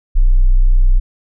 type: tone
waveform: sine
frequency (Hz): 31.15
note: B0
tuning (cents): +16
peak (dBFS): -5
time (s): 0.15-1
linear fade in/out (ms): 20
effects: tanh soft clip ceiling -2 dBFS